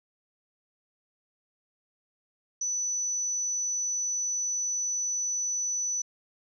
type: tone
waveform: sine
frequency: 5970 Hz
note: F#8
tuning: 15 cents sharp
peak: -27 dBFS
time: 2.61-6.02 s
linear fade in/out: 5 ms
effects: none